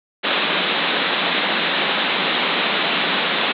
white band-pass noise, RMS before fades -20 dBFS, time 0.23-3.53 s, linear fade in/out 20 ms, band 160 to 3900 Hz, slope 96 dB/octave, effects none

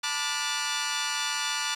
10% pulse chord, B minor seventh, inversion third, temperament equal with one note detuned, 880 / 987.8 / 1174.7 / 1442 Hz, A5 / B5 / D6 / F#6, 0 / 0 / 0 / -45 cents, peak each -25 / -27 / -24 / -22 dBFS, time 0.03-1.75 s, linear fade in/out 10 ms, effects low-pass 8000 Hz 12 dB/octave + 9-bit

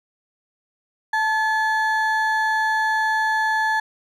triangle ring-modulated tone, 1298 Hz, E6, 27 cents flat, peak -13 dBFS, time 1.13-3.8 s, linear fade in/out 5 ms, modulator 419 Hz, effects none

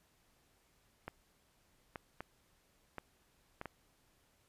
clicks, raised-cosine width 0.5 ms, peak -27 dBFS, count 6, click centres 1.08 / 1.958 / 2.206 / 2.983 / 3.614 / 3.657 s, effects pink hiss -72 dBFS RMS until 4.48 s + resampled to 32000 Hz

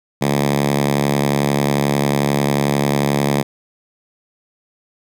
5% pulse tone with high-pass filter, 71.2 Hz, C#2, 47 cents sharp, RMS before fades -17 dBFS, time 0.21-3.43 s, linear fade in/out 10 ms, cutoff 160 Hz, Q 2.7, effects none

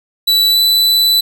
45% pulse tone with pitch glide, 3951 to 3981 Hz, B7 to B7, 0 to +13 cents, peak -8 dBFS, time 0.27-1.21 s, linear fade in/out 10 ms, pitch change +13 cents, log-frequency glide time 0.49-0.59 s, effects none

